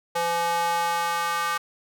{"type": "tone with high-pass filter sweep", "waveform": "square", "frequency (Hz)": 170, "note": "F3", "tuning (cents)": -46, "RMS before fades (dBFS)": -25, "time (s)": [0.15, 1.58], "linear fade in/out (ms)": 10, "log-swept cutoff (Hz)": [670, 1200], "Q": 3, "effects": []}